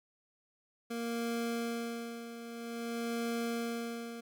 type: tone with tremolo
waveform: 25% pulse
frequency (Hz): 233.1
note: A#3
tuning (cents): 0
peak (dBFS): -29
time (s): 0.9-4.21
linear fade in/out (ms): 10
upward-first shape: sine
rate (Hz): 0.51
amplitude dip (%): 70
effects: none